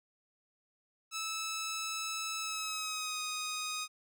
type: tone with pitch glide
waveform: 10% pulse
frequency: 1307 to 1248 Hz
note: E6 to D#6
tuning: -15 to +5 cents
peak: -27 dBFS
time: 1.11-3.88 s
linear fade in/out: 50 ms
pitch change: -80 cents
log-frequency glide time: 2.39-3.21 s
effects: none